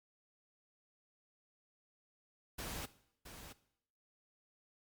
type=noise with echo; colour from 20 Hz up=pink; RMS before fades=-43 dBFS; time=2.58-2.86 s; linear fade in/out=10 ms; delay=670 ms; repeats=1; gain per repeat=-9 dB; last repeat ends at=3.53 s; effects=noise-tail reverb RT60 0.7 s tail -17 dB re dry + MP3 96 kbps